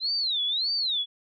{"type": "tone with vibrato", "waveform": "sine", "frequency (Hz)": 3951, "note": "B7", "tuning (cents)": 0, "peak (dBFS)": -24, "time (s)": [0, 1.06], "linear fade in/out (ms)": 50, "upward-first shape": "sine", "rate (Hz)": 1.7, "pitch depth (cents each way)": 270, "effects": []}